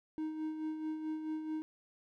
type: tone with tremolo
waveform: triangle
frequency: 312.3 Hz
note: D#4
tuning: 7 cents sharp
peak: -32 dBFS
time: 0.18-1.62 s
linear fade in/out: 0 ms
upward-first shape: sine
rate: 4.6 Hz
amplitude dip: 50%
effects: none